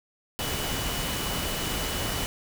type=tone in noise; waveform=sine; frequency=2960 Hz; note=F#7; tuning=in tune; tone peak=-37 dBFS; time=0.39-2.26 s; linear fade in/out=0 ms; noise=pink; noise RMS=-30 dBFS; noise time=0.39-2.26 s; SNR=-10 dB; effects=none